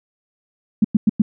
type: tone bursts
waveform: sine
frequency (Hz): 213.4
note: G#3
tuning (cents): +47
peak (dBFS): -9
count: 4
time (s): 0.82-1.22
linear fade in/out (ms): 5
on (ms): 25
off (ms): 100
effects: none